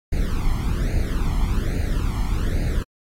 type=noise with flanger; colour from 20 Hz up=brown; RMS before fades=-21 dBFS; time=0.12-2.83 s; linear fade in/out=5 ms; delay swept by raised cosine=0.45 to 0.96 ms; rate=1.2 Hz; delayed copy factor=+0.85; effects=AAC 48 kbps